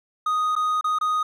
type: tone with dropouts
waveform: triangle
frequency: 1244.5 Hz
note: D#6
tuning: in tune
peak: -18 dBFS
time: 0.26-1.23 s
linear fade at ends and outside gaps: 5 ms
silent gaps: 0.554-0.562 / 0.811-0.842 / 0.987-1.011 s
effects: none